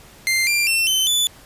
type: tone with pitch steps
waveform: sawtooth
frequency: 2093 / 2377 / 2699 / 3064 / 3480 Hz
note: C7 / D7 / E7 / G7 / A7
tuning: 0 / +20 / +40 / -40 / -20 cents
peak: -13 dBFS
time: 0.27-1.27 s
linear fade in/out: 0 ms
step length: 200 ms
effects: pink hiss -46 dBFS RMS until 1.45 s + resampled to 32000 Hz